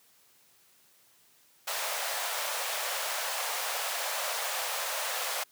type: high-pass noise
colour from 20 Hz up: pink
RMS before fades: -33 dBFS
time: 1.67-5.44 s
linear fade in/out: 10 ms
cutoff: 530 Hz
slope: 48 dB/octave
effects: white hiss -63 dBFS RMS until 5.51 s + high-pass 80 Hz 12 dB/octave